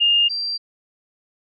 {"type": "tone pair in turn", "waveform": "sine", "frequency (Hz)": [2825, 4714], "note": ["F7", "D8"], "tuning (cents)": [19, 6], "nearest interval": "major sixth", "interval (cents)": 887, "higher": "second", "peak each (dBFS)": [-13, -22], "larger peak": "first", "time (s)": [[0, 0.29], [0.29, 0.58]], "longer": "neither", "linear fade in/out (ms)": 20, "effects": []}